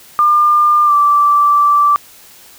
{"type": "tone with pitch glide", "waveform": "sine", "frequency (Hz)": [1200, 1166.5], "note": ["D6", "D6"], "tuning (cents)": [37, -12], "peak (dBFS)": -7, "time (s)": [0.19, 1.96], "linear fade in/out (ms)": 0, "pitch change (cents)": -49, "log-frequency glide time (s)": [0.85, 0.93], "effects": ["white hiss -41 dBFS RMS until 2.58 s"]}